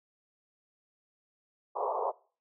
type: band-pass noise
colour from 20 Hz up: white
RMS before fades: -32 dBFS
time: 1.75-2.12 s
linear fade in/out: 20 ms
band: 400 to 1100 Hz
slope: 96 dB/octave
effects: noise-tail reverb RT60 0.4 s tail -22 dB re dry